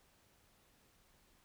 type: silence
effects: pink hiss -70 dBFS RMS until 1.44 s